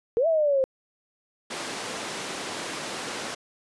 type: exponential two-way sweep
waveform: sine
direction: up then down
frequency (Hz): 440 to 670 to 519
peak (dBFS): -19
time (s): 0.17-0.64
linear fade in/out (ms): 0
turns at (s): 0.27
type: band-pass noise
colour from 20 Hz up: pink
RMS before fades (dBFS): -34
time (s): 1.5-3.35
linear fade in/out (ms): 10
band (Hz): 280 to 8400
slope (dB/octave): 12
effects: resampled to 24000 Hz